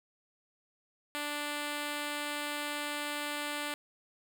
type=tone; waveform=5% pulse; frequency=293.7 Hz; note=D4; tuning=in tune; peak=-23 dBFS; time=1.15-3.74 s; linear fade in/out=0 ms; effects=none